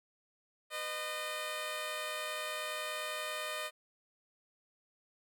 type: tone pair together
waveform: 10% pulse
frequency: 502 / 612.4 Hz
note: B4 / D#5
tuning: +28 / -28 cents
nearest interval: minor third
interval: 344 cents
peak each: -37 / -29 dBFS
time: 0.7-3.71 s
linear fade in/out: 50 ms
effects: none